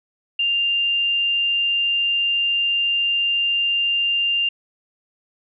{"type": "tone", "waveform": "sine", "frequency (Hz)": 2794, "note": "F7", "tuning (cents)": 0, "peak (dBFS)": -17, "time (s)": [0.39, 4.49], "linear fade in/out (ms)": 5, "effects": []}